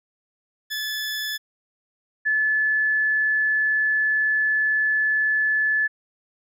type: tone pair in turn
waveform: 20% pulse / sine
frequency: 1729 / 1729 Hz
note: A6 / A6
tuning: -31 / -31 cents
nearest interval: unison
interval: 0 cents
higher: neither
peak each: -21 / -18 dBFS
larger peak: second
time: 0.7-1.38 / 2.25-5.88 s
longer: second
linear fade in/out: 20 ms
effects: none